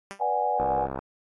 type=tone with exponential decay; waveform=5% pulse; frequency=197.7 Hz; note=G3; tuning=15 cents sharp; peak=-22 dBFS; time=0.11-0.24 s; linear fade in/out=0 ms; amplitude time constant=27 ms
type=chord; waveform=sine; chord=G# half-diminished seventh; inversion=first; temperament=equal with one note detuned; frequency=491.9 / 587.3 / 740 / 830.6 Hz; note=B4 / D5 / F#5 / G#5; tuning=-7 / 0 / 0 / 0 cents; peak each=-31 / -31 / -27 / -26 dBFS; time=0.19-0.88 s; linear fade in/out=50 ms
type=click train; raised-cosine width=1 ms; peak=-18 dBFS; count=27; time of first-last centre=0.6-0.99 s; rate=66.7 Hz
effects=AAC 32 kbps